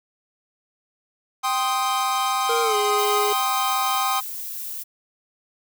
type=chord; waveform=45% pulse; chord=C minor; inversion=second; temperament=equal with one note detuned; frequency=784 / 1046.5 / 1250.3 Hz; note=G5 / C6 / Eb6; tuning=0 / 0 / +8 cents; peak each=-25 dBFS; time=1.43-4.21 s; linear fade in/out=20 ms
type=tone with pitch glide; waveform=square; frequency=466.2 to 415.3 Hz; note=A#4 to G#4; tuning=0 to 0 cents; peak=-23 dBFS; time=2.49-3.33 s; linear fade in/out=5 ms; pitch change=-200 cents; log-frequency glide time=2.62-2.76 s
type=noise; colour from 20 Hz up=violet; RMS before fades=-32 dBFS; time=2.97-4.84 s; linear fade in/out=20 ms
effects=none